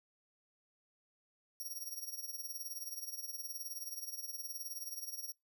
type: tone with tremolo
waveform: 10% pulse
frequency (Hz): 5640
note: F8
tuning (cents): +16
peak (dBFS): -33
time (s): 1.6-5.32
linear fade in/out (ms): 0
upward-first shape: triangle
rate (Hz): 19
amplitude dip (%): 85
effects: noise-tail reverb RT60 0.2 s tail -25 dB re dry